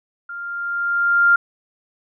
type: tone with level ramp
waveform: sine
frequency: 1396.9 Hz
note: F6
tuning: in tune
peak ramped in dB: -29 to -9 dBFS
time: 0.29-1.36 s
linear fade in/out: 5 ms
effects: none

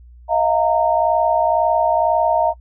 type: tone cluster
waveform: sine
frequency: 635 / 697 / 920 Hz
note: D#5 / F5 / A#5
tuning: +35 / -4 / -23 cents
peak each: -18 dBFS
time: 0.28-2.54 s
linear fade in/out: 50 ms
effects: noise-tail reverb RT60 0.1 s tail -23 dB re dry + added 60 Hz sine -40 dBFS peak until 2.6 s

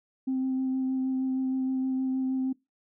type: tone with vibrato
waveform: sine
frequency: 261.6 Hz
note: C4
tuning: in tune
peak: -24 dBFS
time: 0.27-2.53 s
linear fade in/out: 10 ms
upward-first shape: sine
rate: 6.4 Hz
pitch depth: 11 cents each way
effects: noise-tail reverb RT60 0.2 s tail -22 dB re dry + tanh soft clip ceiling -22 dBFS

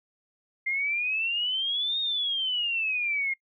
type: exponential two-way sweep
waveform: sine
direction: up then down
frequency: 2093 to 3729 to 2123 Hz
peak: -25 dBFS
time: 0.66-3.34 s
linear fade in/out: 10 ms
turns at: 2 s
effects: noise-tail reverb RT60 0.1 s tail -24 dB re dry

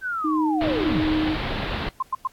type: linear sweep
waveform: sine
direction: down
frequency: 1568 to 65.41 Hz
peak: -24 dBFS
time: 0.01-1.04 s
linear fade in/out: 50 ms
type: tone with tremolo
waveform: sine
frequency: 311.1 Hz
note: D#4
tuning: in tune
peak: -19 dBFS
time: 0.24-1.36 s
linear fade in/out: 10 ms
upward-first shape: triangle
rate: 1.4 Hz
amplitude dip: 50%
type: low-pass noise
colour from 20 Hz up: pink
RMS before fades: -28 dBFS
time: 0.61-1.89 s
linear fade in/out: 2 ms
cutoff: 4100 Hz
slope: 48 dB/octave
type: tone bursts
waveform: sine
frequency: 1050 Hz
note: C6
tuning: 6 cents sharp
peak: -20 dBFS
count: 3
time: 2-2.274 s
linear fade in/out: 5 ms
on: 26 ms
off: 98 ms
effects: pink hiss -56 dBFS RMS until 2.32 s + AAC 64 kbps

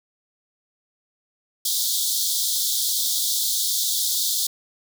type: high-pass noise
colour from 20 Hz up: pink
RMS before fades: -23 dBFS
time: 1.65-4.47 s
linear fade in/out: 5 ms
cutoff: 3400 Hz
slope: 96 dB/octave
effects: none

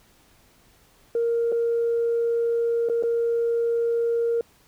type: tone with dropouts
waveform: sine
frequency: 466.2 Hz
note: A#4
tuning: in tune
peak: -19 dBFS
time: 1.15-4.41 s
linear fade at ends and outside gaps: 2 ms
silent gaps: 1.519-1.523 / 2.888-2.897 / 3.026-3.035 s
effects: tanh soft clip ceiling -16 dBFS + pink hiss -58 dBFS RMS until 4.67 s

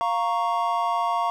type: chord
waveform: triangle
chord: Bb minor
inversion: second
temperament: equal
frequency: 698.5 / 932.3 / 1108.7 Hz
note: F5 / Bb5 / Db6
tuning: 0 / 0 / 0 cents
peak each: -24 dBFS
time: 0.01-1.3 s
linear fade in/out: 0 ms
effects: none

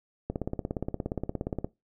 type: click train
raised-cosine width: 2 ms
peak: -17 dBFS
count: 24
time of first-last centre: 0.3-1.645 s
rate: 17.1 Hz
effects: noise-tail reverb RT60 0.2 s tail -19 dB re dry

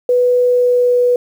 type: tone with pitch glide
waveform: sine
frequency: 493.9 to 490.8 Hz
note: B4 to B4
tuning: 0 to -11 cents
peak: -9 dBFS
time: 0.09-1.16 s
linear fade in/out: 2 ms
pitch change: -11 cents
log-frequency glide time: 0.44-0.98 s
effects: 7-bit

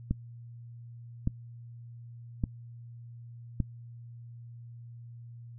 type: click train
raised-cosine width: 5 ms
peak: -15 dBFS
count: 4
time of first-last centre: 0.11-3.602 s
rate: 0.859 Hz
effects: noise-tail reverb RT60 0.1 s tail -22 dB re dry + added 118 Hz sine -44 dBFS peak until 5.58 s

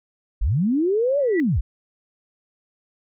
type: linear two-way sweep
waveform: sine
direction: up then down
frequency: 33.45 to 587.3 to 33.45 Hz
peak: -17 dBFS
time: 0.41-1.61 s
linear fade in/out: 10 ms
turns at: 1.19 s
type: tone with exponential growth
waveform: sine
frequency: 1958 Hz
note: B6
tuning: 15 cents flat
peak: -23 dBFS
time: 1.19-1.4 s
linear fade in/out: 0 ms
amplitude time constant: 45 ms
effects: none

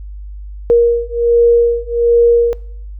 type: beating tone pair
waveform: sine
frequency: 470.8 / 472.1 Hz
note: A#4 / A#4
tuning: +17 / +22 cents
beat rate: 1.3 Hz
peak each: -11 dBFS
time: 0.7-2.53 s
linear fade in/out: 0 ms
effects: noise-tail reverb RT60 0.6 s tail -21 dB re dry + added 50 Hz sine -26 dBFS peak until 2.99 s

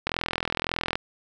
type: click train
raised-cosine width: 0.3 ms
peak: -9 dBFS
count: 38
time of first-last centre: 0.07-0.955 s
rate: 41.8 Hz
effects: none

